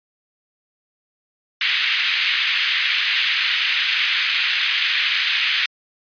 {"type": "band-pass noise", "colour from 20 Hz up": "white", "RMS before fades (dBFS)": -20, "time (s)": [1.61, 5.66], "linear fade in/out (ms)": 2, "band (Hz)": [1800, 3400], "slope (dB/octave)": 24, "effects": ["resampled to 11025 Hz"]}